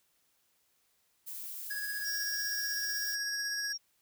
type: noise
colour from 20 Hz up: violet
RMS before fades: -42 dBFS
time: 1.26-3.16 s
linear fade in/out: 20 ms
type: tone with tremolo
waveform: square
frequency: 1661.2 Hz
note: G#6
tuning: in tune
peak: -35 dBFS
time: 1.7-3.73 s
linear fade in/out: 10 ms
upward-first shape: sine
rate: 16 Hz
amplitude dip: 35%
type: tone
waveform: sine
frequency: 5588 Hz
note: F8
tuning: in tune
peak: -35 dBFS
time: 2.04-3.78 s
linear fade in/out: 20 ms
effects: white hiss -73 dBFS RMS until 4.01 s